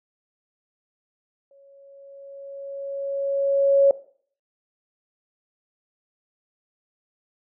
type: tone with exponential growth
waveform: sine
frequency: 554.4 Hz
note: C#5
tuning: in tune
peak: -11 dBFS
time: 1.51-3.91 s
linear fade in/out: 2 ms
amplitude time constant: 520 ms
effects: noise-tail reverb RT60 0.5 s tail -17 dB re dry